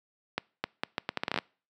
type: accelerating click train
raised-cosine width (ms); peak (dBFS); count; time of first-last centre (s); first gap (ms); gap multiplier
0.3; -12; 13; 0.38-1.387; 260; 0.75
effects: noise-tail reverb RT60 0.4 s tail -26 dB re dry + high-pass 150 Hz 12 dB/octave